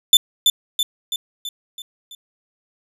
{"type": "tone with echo", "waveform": "40% pulse", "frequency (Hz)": 3526, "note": "A7", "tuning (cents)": 3, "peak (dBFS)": -5, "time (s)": [0.13, 0.17], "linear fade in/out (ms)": 2, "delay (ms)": 330, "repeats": 6, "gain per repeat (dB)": -5, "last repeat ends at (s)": 2.15, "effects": []}